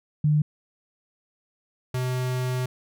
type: tone pair in turn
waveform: sine / square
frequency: 150.3 / 127.07 Hz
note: D3 / B2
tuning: +40 / +50 cents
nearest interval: minor third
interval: 290 cents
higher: first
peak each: -17 / -25 dBFS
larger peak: first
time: 0.24-0.42 / 1.94-2.66 s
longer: second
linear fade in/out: 5 ms
effects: none